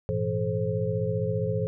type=tone cluster; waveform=sine; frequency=102.3 / 117.2 / 166.9 / 431.5 / 527 Hz; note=G#2 / A#2 / E3 / A4 / C5; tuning=-26 / +10 / +22 / -34 / +12 cents; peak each=-31 dBFS; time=0.09-1.67 s; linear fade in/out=0 ms; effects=none